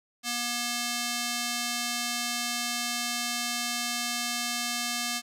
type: tone with band-pass filter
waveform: square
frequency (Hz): 240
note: B3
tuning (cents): -49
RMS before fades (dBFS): -31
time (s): 0.23-5.22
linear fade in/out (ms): 50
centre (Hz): 5900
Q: 0.74
effects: none